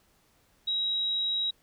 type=tone; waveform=sine; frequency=3838 Hz; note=A#7; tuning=50 cents sharp; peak=-26 dBFS; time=0.67-1.51 s; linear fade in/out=10 ms; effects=pink hiss -66 dBFS RMS until 1.62 s